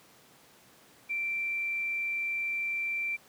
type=tone with tanh clipping; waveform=triangle; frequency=2349 Hz; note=D7; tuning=in tune; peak=-29 dBFS; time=1.09-3.17 s; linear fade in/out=20 ms; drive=2 dB; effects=pink hiss -58 dBFS RMS until 3.28 s + high-pass 150 Hz 12 dB/octave